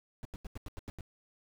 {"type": "noise bursts", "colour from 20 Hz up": "brown", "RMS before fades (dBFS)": -41, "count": 8, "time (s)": [0.23, 1.008], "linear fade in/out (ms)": 0, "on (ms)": 22, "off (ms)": 86, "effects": []}